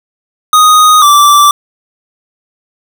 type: tone pair in turn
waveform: square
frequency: 1244.5 / 1167.5 Hz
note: D#6 / D6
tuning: 0 / -11 cents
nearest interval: minor second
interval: 111 cents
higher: first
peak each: -3 dBFS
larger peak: neither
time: 0.53-1.02 / 1.02-1.51 s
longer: neither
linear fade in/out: 2 ms
effects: none